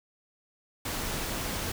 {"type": "noise", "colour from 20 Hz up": "pink", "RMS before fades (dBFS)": -33, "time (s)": [0.85, 1.72], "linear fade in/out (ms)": 5, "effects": []}